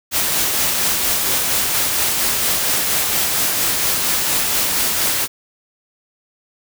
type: noise with tremolo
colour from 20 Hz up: white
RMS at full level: -17 dBFS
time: 0.11-5.28 s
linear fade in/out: 50 ms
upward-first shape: sine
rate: 4.3 Hz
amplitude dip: 25%
effects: none